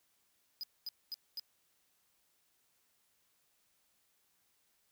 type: tone bursts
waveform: square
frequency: 4978 Hz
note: D#8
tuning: in tune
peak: -39 dBFS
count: 4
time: 0.61-1.396 s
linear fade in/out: 0 ms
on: 24 ms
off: 230 ms
effects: white hiss -75 dBFS RMS until 4.91 s